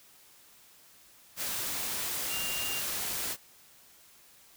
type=tone in noise; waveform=sine; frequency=2794 Hz; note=F7; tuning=in tune; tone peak=-36 dBFS; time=2.28-2.83 s; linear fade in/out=50 ms; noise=white; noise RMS=-34 dBFS; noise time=1.36-3.37 s; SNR=-5 dB; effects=white hiss -58 dBFS RMS until 4.56 s